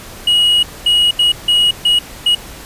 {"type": "tone bursts at uneven times", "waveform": "triangle", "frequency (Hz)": 2900, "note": "F#7", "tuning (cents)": -35, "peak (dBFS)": -7, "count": 6, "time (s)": [[0.27, 0.63], [0.86, 1.11], [1.19, 1.32], [1.48, 1.71], [1.85, 1.99], [2.26, 2.35]], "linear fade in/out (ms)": 5, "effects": ["pink hiss -33 dBFS RMS until 2.65 s", "resampled to 32000 Hz"]}